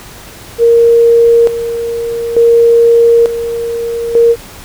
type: tone with tremolo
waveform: sine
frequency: 466.2 Hz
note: A#4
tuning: in tune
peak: -3 dBFS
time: 0.58-4.36 s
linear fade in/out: 50 ms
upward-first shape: square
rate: 0.56 Hz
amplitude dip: 70%
effects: pink hiss -32 dBFS RMS until 4.64 s